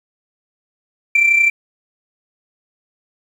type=tone with amplitude modulation; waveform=sine; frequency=2349 Hz; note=D7; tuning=in tune; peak=-6 dBFS; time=1.15-1.5 s; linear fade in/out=5 ms; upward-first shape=sine; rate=31.6 Hz; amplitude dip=60%; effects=tanh soft clip ceiling -6 dBFS + 7-bit